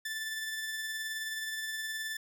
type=tone with tremolo; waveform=sawtooth; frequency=1760 Hz; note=A6; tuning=in tune; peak=-30 dBFS; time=0.05-2.17 s; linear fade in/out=5 ms; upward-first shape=triangle; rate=19 Hz; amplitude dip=35%; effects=none